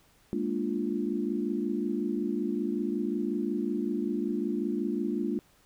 sine chord, Bb dominant seventh, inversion third, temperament equal, 207.7 / 233.1 / 293.7 / 349.2 Hz, Ab3 / Bb3 / D4 / F4, 0 / 0 / 0 / 0 cents, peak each -33 dBFS, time 0.33-5.39 s, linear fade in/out 0 ms, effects pink hiss -63 dBFS RMS until 5.65 s

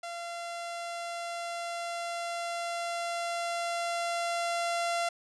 sawtooth tone with level ramp, 686 Hz, F5, 31 cents flat, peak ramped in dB -33 to -24 dBFS, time 0.03-5.09 s, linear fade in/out 5 ms, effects resampled to 22050 Hz

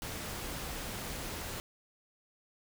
pink noise, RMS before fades -40 dBFS, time 0.02-1.6 s, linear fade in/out 0 ms, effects none

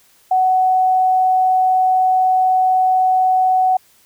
sine tone, 746 Hz, F#5, 14 cents sharp, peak -11 dBFS, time 0.31-3.77 s, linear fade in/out 5 ms, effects white hiss -53 dBFS RMS until 4.05 s

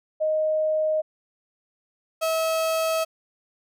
sine / 35% pulse tone pair in turn, 622.3 / 645.7 Hz, D#5 / E5, 0 / -36 cents, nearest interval minor second, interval 64 cents, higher second, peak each -20 dBFS, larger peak neither, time 0.2-1.02 / 2.21-3.05 s, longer second, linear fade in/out 20 ms, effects none

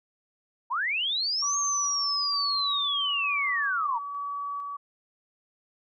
sine linear two-way sweep, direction up then down, 880 to 6490 to 880 Hz, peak -25 dBFS, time 0.7-3.99 s, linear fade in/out 20 ms, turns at 1.57 s
sine tone with tremolo, 1140 Hz, C#6, 48 cents sharp, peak -30 dBFS, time 1.42-4.77 s, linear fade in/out 10 ms, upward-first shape square, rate 1.1 Hz, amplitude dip 25%
effects none

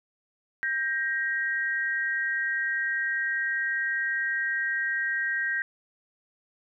sine tone pair together, 1585.1 / 1885 Hz, G6 / A#6, +19 / +19 cents, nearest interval minor third, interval 300 cents, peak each -28 dBFS, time 0.63-5.62 s, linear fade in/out 0 ms, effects none

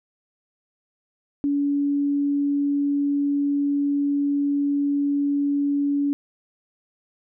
sine tone, 284.7 Hz, C#4, 46 cents sharp, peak -19 dBFS, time 1.44-6.13 s, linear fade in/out 0 ms, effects none

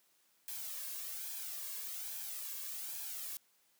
blue noise with flanger, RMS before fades -43 dBFS, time 0.48-3.37 s, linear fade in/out 0 ms, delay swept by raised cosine 1.2 to 1.84 ms, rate 1.2 Hz, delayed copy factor +0.55, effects white hiss -72 dBFS RMS until 3.79 s + high-pass 150 Hz 12 dB/octave

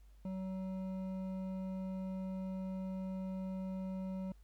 sine tone with hard clipping, 188.5 Hz, F#3, 32 cents sharp, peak -40 dBFS, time 0.25-4.32 s, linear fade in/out 2 ms, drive 9 dB, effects added 50 Hz sine -57 dBFS peak until 4.43 s + pink hiss -75 dBFS RMS until 4.43 s

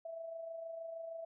sine tone with amplitude modulation, 659.3 Hz, E5, in tune, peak -40 dBFS, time 0.05-1.25 s, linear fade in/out 5 ms, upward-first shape sine, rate 26.4 Hz, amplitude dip 45%, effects none

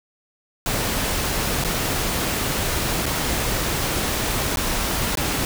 pink noise with dropouts, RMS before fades -23 dBFS, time 0.66-5.45 s, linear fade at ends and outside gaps 1 ms, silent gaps 1.639-1.647 / 3.057-3.063 / 4.559-4.571 / 5.154-5.172 s, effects none

